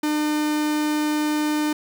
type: tone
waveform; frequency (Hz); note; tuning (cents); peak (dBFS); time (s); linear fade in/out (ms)
45% pulse; 301.8; D4; +47; -20; 0.03-1.73; 5
effects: none